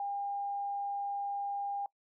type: tone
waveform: sine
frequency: 804 Hz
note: G5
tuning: 44 cents sharp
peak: -33 dBFS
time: 0-1.86 s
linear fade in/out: 2 ms
effects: noise-tail reverb RT60 0.1 s tail -23 dB re dry